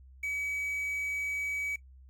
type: tone with quantisation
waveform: triangle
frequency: 2276 Hz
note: C#7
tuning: 45 cents sharp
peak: -30 dBFS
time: 0.23-1.76 s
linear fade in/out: 5 ms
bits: 9
effects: noise-tail reverb RT60 0.1 s tail -17 dB re dry + added 65 Hz sine -51 dBFS peak until 2.09 s